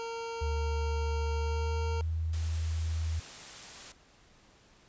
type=tone; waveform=25% pulse; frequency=460 Hz; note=A#4; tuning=23 cents flat; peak=-32 dBFS; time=0-2.01 s; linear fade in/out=0 ms
type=tone with pitch glide; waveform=sine; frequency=73.8 to 80.95 Hz; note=D2 to E2; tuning=+9 to -31 cents; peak=-29 dBFS; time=0.41-3.2 s; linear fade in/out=10 ms; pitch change=+160 cents; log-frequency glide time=1.34-2.05 s
type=noise; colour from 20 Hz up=white; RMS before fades=-46 dBFS; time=2.33-3.92 s; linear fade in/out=2 ms
effects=pink hiss -61 dBFS RMS until 4.88 s + resampled to 16000 Hz